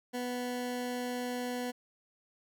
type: tone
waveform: 20% pulse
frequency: 246.9 Hz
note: B3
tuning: in tune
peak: -29 dBFS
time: 0.13-1.72 s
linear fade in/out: 20 ms
effects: none